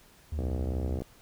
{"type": "tone with vibrato", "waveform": "triangle", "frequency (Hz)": 76.3, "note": "D#2", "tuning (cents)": -33, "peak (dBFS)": -28, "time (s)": [0.32, 0.99], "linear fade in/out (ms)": 5, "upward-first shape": "square", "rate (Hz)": 18, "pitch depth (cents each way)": 22}
{"type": "click train", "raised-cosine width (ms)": 2, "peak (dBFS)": -22, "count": 41, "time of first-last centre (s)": [0.39, 1.02], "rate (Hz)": 63.5}
{"effects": ["pink hiss -58 dBFS RMS until 1.21 s"]}